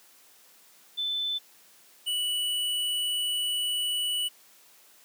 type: tone pair in turn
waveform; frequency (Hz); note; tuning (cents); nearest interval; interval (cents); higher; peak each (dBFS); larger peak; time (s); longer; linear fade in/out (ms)
sine / square; 3520 / 2953; A7 / F#7; 0 / -4; minor third; 304; first; -27; neither; 0.97-1.39 / 2.06-4.29; second; 20
effects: white hiss -57 dBFS RMS until 5.04 s + high-pass 200 Hz 12 dB/octave